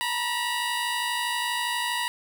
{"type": "tone pair together", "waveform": "15% pulse", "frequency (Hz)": [917, 969.4], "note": ["A#5", "B5"], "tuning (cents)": [-29, -32], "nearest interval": "minor second", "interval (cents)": 97, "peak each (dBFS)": [-26, -20], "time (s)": [0.01, 2.08], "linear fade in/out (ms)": 0, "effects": []}